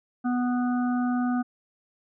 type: harmonic tone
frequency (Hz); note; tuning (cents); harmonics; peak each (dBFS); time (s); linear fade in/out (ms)
246.9; B3; 0; 1 / 3 / 5 / 6; -23 / -33 / -37 / -39; 0.24-1.43; 20
effects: none